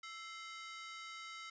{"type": "ring-modulated tone", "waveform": "sawtooth", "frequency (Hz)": 1711, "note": "A6", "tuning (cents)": -49, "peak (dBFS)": -40, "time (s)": [0.03, 1.5], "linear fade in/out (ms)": 5, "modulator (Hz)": 386, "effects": ["resampled to 16000 Hz"]}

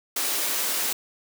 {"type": "high-pass noise", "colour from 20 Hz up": "white", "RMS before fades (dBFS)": -26, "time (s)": [0.16, 0.93], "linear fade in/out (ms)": 5, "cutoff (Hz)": 250, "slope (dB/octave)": 24, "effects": []}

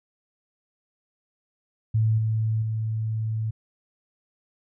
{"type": "tone with level steps", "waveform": "sine", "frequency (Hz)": 110.3, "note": "A2", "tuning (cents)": 5, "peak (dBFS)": [-18, -21, -24], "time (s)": [1.94, 3.51], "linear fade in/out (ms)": 10, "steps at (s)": [2.18, 2.62], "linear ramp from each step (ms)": 5, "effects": []}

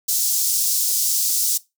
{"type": "high-pass noise", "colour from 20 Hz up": "pink", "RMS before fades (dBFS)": -20, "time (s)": [0.08, 1.58], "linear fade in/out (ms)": 10, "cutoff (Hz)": 5400, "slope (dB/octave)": 24, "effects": ["noise-tail reverb RT60 0.2 s tail -19 dB re dry"]}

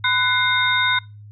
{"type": "tone cluster", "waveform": "sine", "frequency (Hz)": [1008, 1489, 2114, 3689], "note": ["B5", "F#6", "C7", "A#7"], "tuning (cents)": [35, 11, 17, -19], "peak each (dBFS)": [-23, -20, -22, -21], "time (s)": [0.04, 0.99], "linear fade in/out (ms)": 5, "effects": ["noise-tail reverb RT60 0.3 s tail -25 dB re dry", "added 104 Hz sine -38 dBFS peak until 1.31 s"]}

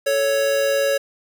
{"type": "tone pair together", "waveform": "square", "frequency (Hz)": [438.9, 555.9], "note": ["A4", "C#5"], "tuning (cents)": [-4, 5], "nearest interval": "major third", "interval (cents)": 409, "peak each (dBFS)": [-27, -18], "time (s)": [0.06, 0.98], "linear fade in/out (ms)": 10, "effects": ["8-bit"]}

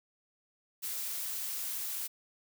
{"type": "noise", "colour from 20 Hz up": "blue", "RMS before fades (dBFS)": -37, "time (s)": [0.82, 2.08], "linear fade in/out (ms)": 20, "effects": []}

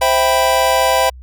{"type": "chord", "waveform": "square", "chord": "C major seventh", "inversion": "none", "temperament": "equal", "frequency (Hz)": [523.3, 659.3, 784, 987.8], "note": ["C5", "E5", "G5", "B5"], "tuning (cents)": [0, 0, 0, 0], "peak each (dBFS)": -18, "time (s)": [0.01, 1.1], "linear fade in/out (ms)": 10, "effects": ["added 63 Hz sine -33 dBFS peak until 1.22 s"]}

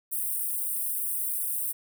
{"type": "high-pass noise", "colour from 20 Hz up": "white", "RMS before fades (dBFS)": -30, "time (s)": [0.11, 1.73], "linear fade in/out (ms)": 20, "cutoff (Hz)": 8500, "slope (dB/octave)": 96, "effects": []}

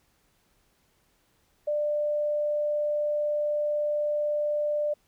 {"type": "tone", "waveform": "sine", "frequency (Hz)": 594, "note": "D5", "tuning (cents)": 20, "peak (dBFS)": -24, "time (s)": [1.67, 4.94], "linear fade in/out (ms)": 10, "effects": ["pink hiss -68 dBFS RMS until 5.07 s"]}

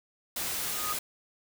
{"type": "noise", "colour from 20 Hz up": "white", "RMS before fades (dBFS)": -33, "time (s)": [0.36, 0.99], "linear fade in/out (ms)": 5}
{"type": "tone with exponential growth", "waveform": "sine", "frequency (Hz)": 1240, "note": "D#6", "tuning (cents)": -6, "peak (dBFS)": -29, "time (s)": [0.51, 0.93], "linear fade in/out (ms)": 5, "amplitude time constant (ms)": 91}
{"effects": []}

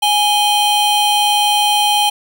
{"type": "tone pair together", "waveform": "square", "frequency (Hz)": [830.6, 3136], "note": ["G#5", "G7"], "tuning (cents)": [0, 0], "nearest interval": "octave + major seventh", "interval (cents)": 2300, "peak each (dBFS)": [-14, -16], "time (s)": [0.02, 2.1], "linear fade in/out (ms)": 10, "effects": []}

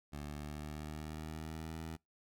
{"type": "tone with pitch glide", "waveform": "15% pulse", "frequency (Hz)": [73.42, 80.53], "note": ["D2", "E2"], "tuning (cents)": [0, -40], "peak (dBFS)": -36, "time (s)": [0.12, 1.97], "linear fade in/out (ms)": 20, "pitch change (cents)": 160, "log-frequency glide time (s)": [0.25, 1.77], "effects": ["noise-tail reverb RT60 0.2 s tail -26 dB re dry"]}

